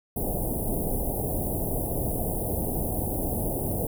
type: band-stop noise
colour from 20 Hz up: pink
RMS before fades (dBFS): -28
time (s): 0.16-3.87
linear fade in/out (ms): 5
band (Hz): 770 to 10000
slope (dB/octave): 48
effects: none